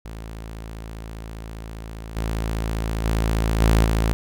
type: tone with level steps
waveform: sawtooth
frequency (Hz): 55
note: A1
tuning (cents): 0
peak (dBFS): -29 / -19 / -15 / -10 / -14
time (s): 0.05-4.13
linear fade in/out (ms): 0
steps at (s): 2.16 / 3.04 / 3.6 / 3.84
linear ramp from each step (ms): 10
effects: none